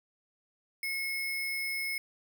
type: tone with sample-and-hold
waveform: sine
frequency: 2171 Hz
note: C#7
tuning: 37 cents flat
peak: -31 dBFS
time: 0.83-1.98 s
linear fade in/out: 2 ms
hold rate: 7350 Hz
effects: none